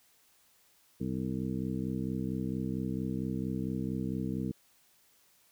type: harmonic tone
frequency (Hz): 64.4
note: C2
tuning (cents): -27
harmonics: 1 / 2 / 3 / 4 / 5 / 7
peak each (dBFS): -45 / -38 / -35 / -37 / -40 / -45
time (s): 1-4.52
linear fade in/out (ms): 10
effects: white hiss -66 dBFS RMS until 5.51 s